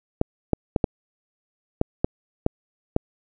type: clicks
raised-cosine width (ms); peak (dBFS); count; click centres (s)
2; -5; 8; 0.214 / 0.533 / 0.762 / 0.842 / 1.814 / 2.045 / 2.464 / 2.964
effects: none